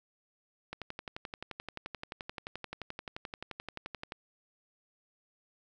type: click train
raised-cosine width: 0.3 ms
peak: -23 dBFS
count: 40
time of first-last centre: 0.73-4.121 s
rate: 11.5 Hz
effects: none